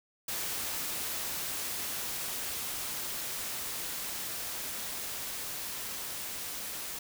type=noise with level ramp; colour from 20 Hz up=white; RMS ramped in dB=-35 to -39 dBFS; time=0.28-6.99 s; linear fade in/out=5 ms; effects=none